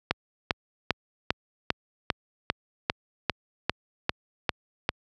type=click train; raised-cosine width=0.3 ms; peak=-6 dBFS; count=13; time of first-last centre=0.11-4.891 s; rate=2.51 Hz; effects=high-pass 60 Hz 12 dB/octave